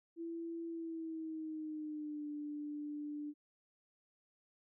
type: tone with pitch glide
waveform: sine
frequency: 333.6 to 295.5 Hz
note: E4 to D4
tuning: +21 to +11 cents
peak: -40 dBFS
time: 0.16-3.34 s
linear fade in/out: 50 ms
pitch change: -210 cents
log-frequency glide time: 0.67-2.28 s
effects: none